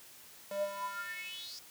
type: tone with high-pass filter sweep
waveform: square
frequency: 198.8 Hz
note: G3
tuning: 25 cents sharp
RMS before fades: -40 dBFS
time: 0.51-1.59 s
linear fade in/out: 2 ms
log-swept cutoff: 470 to 5300 Hz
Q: 8.5
effects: white hiss -55 dBFS RMS until 1.7 s + high-pass 60 Hz 12 dB/octave